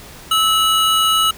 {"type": "tone pair together", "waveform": "square", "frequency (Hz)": [1303.4, 2926], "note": ["E6", "F#7"], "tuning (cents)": [-20, -20], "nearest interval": "octave + major second", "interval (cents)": 1400, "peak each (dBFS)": -16, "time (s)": [0.31, 1.31], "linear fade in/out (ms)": 5, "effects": ["pink hiss -38 dBFS RMS until 1.37 s"]}